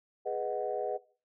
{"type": "chord", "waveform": "sine", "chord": "G# minor seventh", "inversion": "none", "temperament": "equal", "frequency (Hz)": [415.3, 493.9, 622.3, 740], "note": ["G#4", "B4", "D#5", "F#5"], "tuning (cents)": [0, 0, 0, 0], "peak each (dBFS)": [-36, -35, -36, -36], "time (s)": [0.25, 0.98], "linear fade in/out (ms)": 20, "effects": ["noise-tail reverb RT60 0.4 s tail -20 dB re dry", "tanh soft clip ceiling -20 dBFS"]}